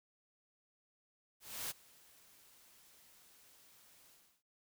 white noise with ADSR envelope, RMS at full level -40 dBFS, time 1.4-4.43 s, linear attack 300 ms, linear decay 25 ms, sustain -24 dB, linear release 320 ms, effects none

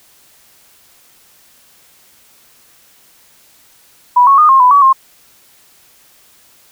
sine tone with pitch steps, 982 / 1103 / 1225 / 1069 / 997 / 1136 / 1065 Hz, B5 / C#6 / D#6 / C6 / B5 / C#6 / C6, -10 / -9 / -27 / +37 / +16 / +42 / +30 cents, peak -4 dBFS, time 4.16-4.93 s, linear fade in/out 10 ms, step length 110 ms, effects white hiss -48 dBFS RMS until 6.71 s

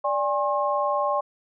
sine tone cluster, 586 / 815 / 1074 Hz, D5 / G#5 / C6, -4 / -33 / +45 cents, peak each -25 / -27 / -25 dBFS, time 0.04-1.21 s, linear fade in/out 10 ms, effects none

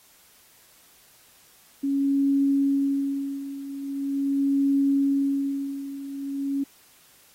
sine tone with tremolo, 277.2 Hz, C#4, in tune, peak -18 dBFS, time 1.83-6.64 s, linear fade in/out 10 ms, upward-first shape sine, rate 0.42 Hz, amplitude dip 80%, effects white hiss -56 dBFS RMS until 7.34 s + AAC 48 kbps

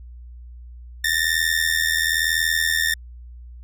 sawtooth ring-modulated tone, 1807 Hz, A6, 46 cents sharp, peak -12 dBFS, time 1.04-2.94 s, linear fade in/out 5 ms, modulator 40.5 Hz, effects added 60 Hz sine -37 dBFS peak until 3.63 s

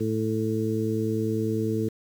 harmonic tone, 110 Hz, A2, in tune, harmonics 1 / 2 / 3 / 4, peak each -29 / -29 / -29 / -29 dBFS, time 0-1.89 s, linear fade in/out 10 ms, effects 8-bit

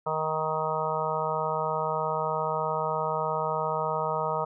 harmonic tone, 156.8 Hz, D#3, 14 cents sharp, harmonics 1 / 3 / 4 / 5 / 6 / 7 / 8, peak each -37 / -33 / -32 / -35 / -31 / -37 / -33 dBFS, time 0.06-4.45 s, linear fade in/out 10 ms, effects none

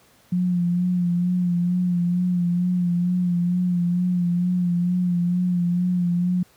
sine tone with vibrato, 177.2 Hz, F3, 25 cents sharp, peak -18 dBFS, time 0.32-6.43 s, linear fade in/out 5 ms, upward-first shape sine, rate 2.2 Hz, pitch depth 34 cents each way, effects pink hiss -56 dBFS RMS until 6.56 s + high-pass 80 Hz 12 dB/octave

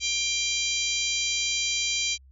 harmonic tone with a mistuned harmonic, 792 Hz, G5, 18 cents sharp, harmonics 3 / 4 / 5 / 6 / 7 / 8 / 9, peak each -30 / -31 / -32 / -33 / -33 / -34 / -35 dBFS, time 0-2.18 s, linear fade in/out 50 ms, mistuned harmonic 7, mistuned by +56 cents, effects added 66 Hz sine -50 dBFS peak until 2.31 s

